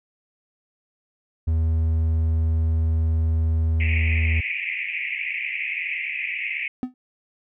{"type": "tone", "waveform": "triangle", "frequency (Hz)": 80.5, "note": "E2", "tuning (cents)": -41, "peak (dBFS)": -16, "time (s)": [1.47, 4.41], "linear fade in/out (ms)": 10}
{"type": "band-pass noise", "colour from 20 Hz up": "white", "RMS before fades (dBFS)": -28, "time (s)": [3.8, 6.68], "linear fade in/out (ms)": 2, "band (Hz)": [2000, 2600], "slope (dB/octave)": 96}
{"type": "tone with exponential decay", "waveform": "triangle", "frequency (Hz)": 252.9, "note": "B3", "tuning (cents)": 41, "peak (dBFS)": -17, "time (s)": [6.83, 6.94], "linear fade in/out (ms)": 1, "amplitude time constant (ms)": 23}
{"effects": []}